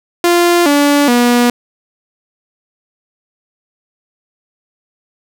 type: tone with pitch steps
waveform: sawtooth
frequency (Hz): 347.2 / 287.8 / 241.9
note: F4 / D4 / B3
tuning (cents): -10 / -35 / -36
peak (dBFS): -4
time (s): 0.24-1.5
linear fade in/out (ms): 2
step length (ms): 420
effects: none